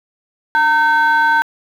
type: tone pair together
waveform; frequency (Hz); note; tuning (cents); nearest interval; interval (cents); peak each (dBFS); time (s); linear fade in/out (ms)
sine; 914 / 1537.2; A#5 / G6; -34 / -34; major sixth; 900; -11; 0.55-1.42; 0
effects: tanh soft clip ceiling -7 dBFS + 7-bit